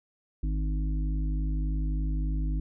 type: harmonic tone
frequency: 51.7 Hz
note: G#1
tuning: 7 cents flat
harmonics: 1 / 3 / 5 / 6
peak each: -26 / -36 / -40 / -42 dBFS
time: 0.43-2.6 s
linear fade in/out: 5 ms
effects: none